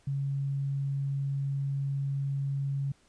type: tone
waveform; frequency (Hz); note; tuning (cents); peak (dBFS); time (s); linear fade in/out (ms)
sine; 138.59; C#3; 0; -28; 0.07-2.92; 5
effects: pink hiss -65 dBFS RMS until 3.08 s + resampled to 22050 Hz